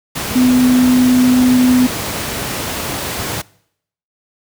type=tone in noise; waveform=sine; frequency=251.6 Hz; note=B3; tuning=32 cents sharp; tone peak=-8 dBFS; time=0.35-1.87 s; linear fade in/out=10 ms; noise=pink; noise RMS=-21 dBFS; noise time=0.15-3.42 s; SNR=+10 dB; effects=noise-tail reverb RT60 0.7 s tail -23 dB re dry + high-pass 80 Hz 12 dB/octave